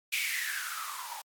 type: noise with band-pass filter sweep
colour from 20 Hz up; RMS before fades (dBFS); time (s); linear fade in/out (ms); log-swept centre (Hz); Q
violet; -35; 0.12-1.22; 10; 2500 to 830; 9
effects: MP3 96 kbps